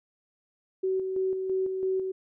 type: tone with tremolo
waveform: sine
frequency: 378 Hz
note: F#4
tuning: 37 cents sharp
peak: -24 dBFS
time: 0.83-2.12 s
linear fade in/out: 10 ms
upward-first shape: square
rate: 3 Hz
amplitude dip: 40%
effects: none